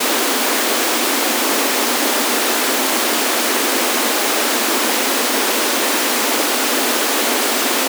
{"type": "high-pass noise", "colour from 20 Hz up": "pink", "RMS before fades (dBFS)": -17, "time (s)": [0, 7.88], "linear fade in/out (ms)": 10, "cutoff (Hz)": 230, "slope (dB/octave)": 96, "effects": []}